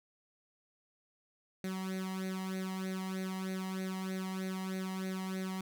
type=tone with flanger; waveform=sawtooth; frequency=188.5 Hz; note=F#3; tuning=32 cents sharp; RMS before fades=-38 dBFS; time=1.64-5.61 s; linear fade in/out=2 ms; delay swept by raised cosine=0.48 to 1.02 ms; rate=3.2 Hz; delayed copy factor=+0.8; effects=none